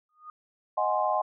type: tone with exponential growth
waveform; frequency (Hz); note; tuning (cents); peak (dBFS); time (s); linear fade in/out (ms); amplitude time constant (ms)
sine; 1232; D#6; -17; -37; 0.09-0.3; 2; 45
type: chord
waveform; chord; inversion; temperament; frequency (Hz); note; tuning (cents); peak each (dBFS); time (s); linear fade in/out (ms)
sine; Ab dominant seventh; second; equal; 622.3 / 740 / 830.6 / 1046.5; Eb5 / Gb5 / Ab5 / C6; 0 / 0 / 0 / 0; -29; 0.77-1.22; 10
effects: none